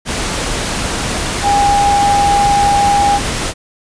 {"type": "tone in noise", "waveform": "sine", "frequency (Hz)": 810, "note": "G#5", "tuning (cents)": -43, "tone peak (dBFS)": -9, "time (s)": [1.42, 3.2], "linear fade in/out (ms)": 50, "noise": "pink", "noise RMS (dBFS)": -18, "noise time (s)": [0.05, 3.54], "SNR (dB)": 6, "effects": ["resampled to 22050 Hz"]}